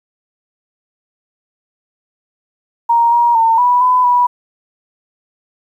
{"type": "tone with pitch steps", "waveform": "sine", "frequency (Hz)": [935, 948, 906, 981, 1003, 978], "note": ["A#5", "A#5", "A#5", "B5", "B5", "B5"], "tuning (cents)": [5, 29, -50, -12, 26, -17], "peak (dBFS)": -8, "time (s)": [2.89, 4.27], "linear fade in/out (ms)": 10, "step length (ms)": 230, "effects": ["8-bit"]}